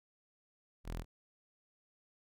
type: tone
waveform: sawtooth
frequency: 41.6 Hz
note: E1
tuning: 17 cents sharp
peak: -35 dBFS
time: 0.84-1.05 s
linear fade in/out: 50 ms
effects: none